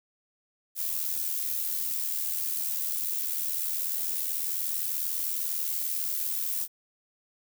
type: noise with amplitude modulation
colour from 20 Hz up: violet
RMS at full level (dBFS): -28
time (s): 0.75-6.68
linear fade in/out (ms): 50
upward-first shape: sine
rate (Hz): 80.2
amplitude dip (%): 55
effects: none